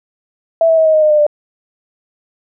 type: tone with pitch steps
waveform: sine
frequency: 659.3 / 649.5 / 639.8 / 630.3 / 620.9 / 611.6 / 602.5 / 593.5 Hz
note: E5 / E5 / D#5 / D#5 / D#5 / D#5 / D5 / D5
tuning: 0 / -26 / +48 / +22 / -4 / -30 / +44 / +18 cents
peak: -7 dBFS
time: 0.61-1.266 s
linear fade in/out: 2 ms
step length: 82 ms
effects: none